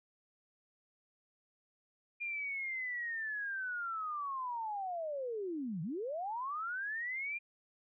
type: linear two-way sweep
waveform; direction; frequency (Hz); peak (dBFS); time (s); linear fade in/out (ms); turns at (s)
sine; down then up; 2420 to 148.8 to 2420; -36; 2.2-7.39; 20; 5.82
effects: none